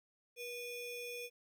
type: ring-modulated tone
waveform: square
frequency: 1473 Hz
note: F#6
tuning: 8 cents flat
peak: -40 dBFS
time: 0.36-1.3 s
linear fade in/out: 50 ms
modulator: 990 Hz
effects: 13-bit